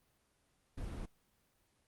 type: noise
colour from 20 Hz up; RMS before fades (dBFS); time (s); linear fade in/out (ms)
brown; -42; 0.77-1.06; 10
effects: pink hiss -75 dBFS RMS until 1.87 s + Opus 24 kbps